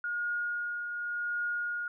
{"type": "tone with tremolo", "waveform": "sine", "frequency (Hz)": 1432, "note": "F6", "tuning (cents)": 43, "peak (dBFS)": -29, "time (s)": [0.04, 1.88], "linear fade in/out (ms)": 2, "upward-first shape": "triangle", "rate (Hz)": 0.89, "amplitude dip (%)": 45, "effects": []}